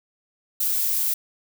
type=noise; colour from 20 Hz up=violet; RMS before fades=-23 dBFS; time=0.6-1.14 s; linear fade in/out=5 ms; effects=none